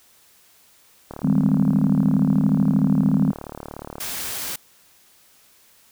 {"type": "click train", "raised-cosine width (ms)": 1, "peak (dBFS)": -19, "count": 107, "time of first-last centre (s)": [1.11, 3.983], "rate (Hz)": 36.9}
{"type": "chord", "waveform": "sine", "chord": "Ab major seventh", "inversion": "second", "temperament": "just", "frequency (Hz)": [155.74, 194.67, 207.7, 259.6], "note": ["Eb3", "G3", "Ab3", "C4"], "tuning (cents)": [2, -12, 0, -13], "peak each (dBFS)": -21, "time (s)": [1.23, 3.32], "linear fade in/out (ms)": 20}
{"type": "noise", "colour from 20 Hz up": "white", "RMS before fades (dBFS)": -29, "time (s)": [4, 4.56], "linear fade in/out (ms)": 5}
{"effects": ["white hiss -55 dBFS RMS until 5.91 s"]}